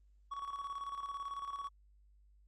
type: tone with tremolo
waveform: triangle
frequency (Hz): 1121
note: C#6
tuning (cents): +19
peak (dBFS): -36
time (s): 0.31-1.69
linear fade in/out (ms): 10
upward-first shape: square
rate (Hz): 18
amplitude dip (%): 55
effects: added 50 Hz sine -62 dBFS peak until 2.47 s + Opus 24 kbps